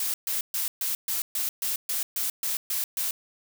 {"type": "noise bursts", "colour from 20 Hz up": "blue", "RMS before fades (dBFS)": -28, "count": 12, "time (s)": [0, 3.11], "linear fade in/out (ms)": 2, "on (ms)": 140, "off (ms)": 130, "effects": []}